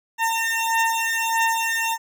20% pulse beating tone pair, 908 / 909.6 Hz, A#5 / A#5, -46 / -43 cents, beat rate 1.6 Hz, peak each -18 dBFS, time 0.18-1.98 s, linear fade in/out 50 ms, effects none

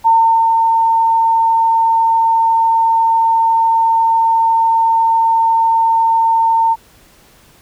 sine tone with ADSR envelope, 907 Hz, A#5, 48 cents flat, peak -6 dBFS, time 0.04-6.76 s, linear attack 27 ms, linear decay 390 ms, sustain -3 dB, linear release 38 ms, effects pink hiss -47 dBFS RMS until 7.61 s

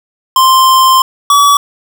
square tone pair in turn, 1046.5 / 1140.8 Hz, C6 / C#6, 0 / +49 cents, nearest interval minor second, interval 149 cents, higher second, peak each -5 dBFS, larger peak neither, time 0.36-1.02 / 1.3-1.57 s, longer first, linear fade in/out 2 ms, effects none

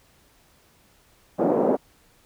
white band-pass noise, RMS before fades -21 dBFS, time 1.38-1.77 s, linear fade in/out 20 ms, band 210 to 640 Hz, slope 24 dB/octave, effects pink hiss -59 dBFS RMS until 2.25 s

